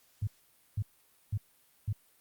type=tone bursts; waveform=sine; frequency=103.83 Hz; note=G#2; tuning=in tune; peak=-28 dBFS; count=4; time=0.22-1.928 s; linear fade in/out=5 ms; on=52 ms; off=500 ms; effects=white hiss -66 dBFS RMS until 2.2 s + Opus 48 kbps